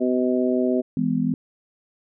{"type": "harmonic tone", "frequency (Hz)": 126.2, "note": "B2", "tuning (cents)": 38, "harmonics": [2, 3, 4, 5], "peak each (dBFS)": [-21, -23, -29, -26], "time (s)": [0, 0.82], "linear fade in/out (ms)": 20}
{"type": "chord", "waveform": "sine", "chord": "E major", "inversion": "none", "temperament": "equal with one note detuned", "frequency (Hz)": [164.81, 207.7, 251], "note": ["E3", "G#3", "B3"], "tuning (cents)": [0, 0, 28], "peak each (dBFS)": [-25, -25, -22], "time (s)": [0.97, 1.34], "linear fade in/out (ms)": 2}
{"effects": []}